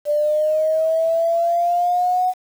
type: linear sweep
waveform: sine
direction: up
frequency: 587.3 to 740 Hz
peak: -15 dBFS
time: 0.05-2.34 s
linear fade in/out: 50 ms
effects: 7-bit